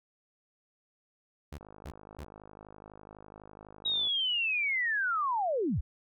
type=tone bursts; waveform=sawtooth; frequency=73.42 Hz; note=D2; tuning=in tune; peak=-36 dBFS; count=3; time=1.52-2.246 s; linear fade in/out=5 ms; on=62 ms; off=270 ms
type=click train; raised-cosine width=1 ms; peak=-35 dBFS; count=129; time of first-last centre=1.61-4.072 s; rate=52 Hz
type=linear sweep; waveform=sine; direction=down; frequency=3831 to 40 Hz; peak=-27 dBFS; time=3.85-5.81 s; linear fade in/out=10 ms
effects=none